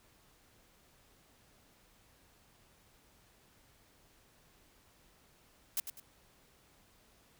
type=noise with echo; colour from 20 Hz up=blue; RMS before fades=-33 dBFS; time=5.77-5.8 s; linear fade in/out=2 ms; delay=100 ms; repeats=2; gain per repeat=-9 dB; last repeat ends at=6 s; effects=pink hiss -66 dBFS RMS until 7.39 s